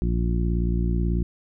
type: harmonic tone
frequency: 58.27 Hz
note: A#1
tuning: in tune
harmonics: 1 / 2 / 3 / 4 / 5 / 6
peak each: -22 / -29 / -27 / -34 / -36 / -34 dBFS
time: 0.02-1.23 s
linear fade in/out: 0 ms
effects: none